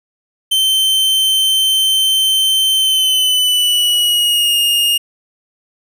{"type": "tone with pitch glide", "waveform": "45% pulse", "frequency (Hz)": [3099, 2842], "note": ["G7", "F7"], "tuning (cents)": [-21, 30], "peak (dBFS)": -11, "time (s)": [0.51, 4.98], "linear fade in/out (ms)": 10, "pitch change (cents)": -149, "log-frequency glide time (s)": [2.75, 4.57], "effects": []}